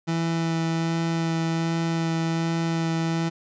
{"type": "tone with vibrato", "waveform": "30% pulse", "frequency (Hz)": 164.81, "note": "E3", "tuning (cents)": 0, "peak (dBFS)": -20, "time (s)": [0.07, 3.3], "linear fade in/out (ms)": 20, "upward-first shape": "sine", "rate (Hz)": 1.3, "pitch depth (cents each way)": 10, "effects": ["resampled to 16000 Hz"]}